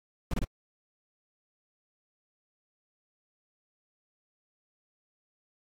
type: noise bursts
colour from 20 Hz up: brown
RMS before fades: -28 dBFS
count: 3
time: 0.31-0.443 s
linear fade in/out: 2 ms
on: 27 ms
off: 26 ms
effects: AAC 64 kbps